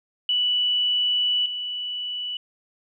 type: tone pair in turn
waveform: sine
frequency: 2960 / 2960 Hz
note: F#7 / F#7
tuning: 0 / 0 cents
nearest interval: unison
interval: 0 cents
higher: neither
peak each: -19 / -27 dBFS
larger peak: first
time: 0.29-1.46 / 1.46-2.37 s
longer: first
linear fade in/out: 2 ms
effects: none